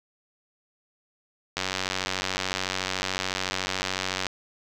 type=click train; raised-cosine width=0.2 ms; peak=-9 dBFS; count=254; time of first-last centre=1.57-4.267 s; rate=93.8 Hz; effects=none